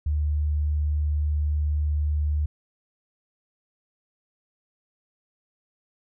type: tone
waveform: sine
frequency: 74.7 Hz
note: D2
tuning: 30 cents sharp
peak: -21 dBFS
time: 0.06-2.46 s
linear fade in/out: 5 ms
effects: none